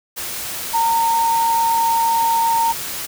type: tone in noise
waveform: sine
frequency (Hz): 918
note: A#5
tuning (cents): -27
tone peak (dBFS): -14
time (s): 0.73-2.73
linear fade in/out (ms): 20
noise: white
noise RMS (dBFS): -27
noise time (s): 0.16-3.07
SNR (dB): +10
effects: none